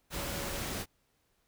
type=tone in noise; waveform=sine; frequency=561 Hz; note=C#5; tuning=21 cents sharp; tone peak=-45 dBFS; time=0.14-0.63 s; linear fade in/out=50 ms; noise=pink; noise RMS=-37 dBFS; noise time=0.1-0.86 s; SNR=-11 dB; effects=pink hiss -74 dBFS RMS until 1.47 s